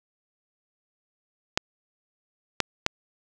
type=clicks; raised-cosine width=0.2 ms; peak=-3 dBFS; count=3; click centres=1.575 / 2.603 / 2.864 s; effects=none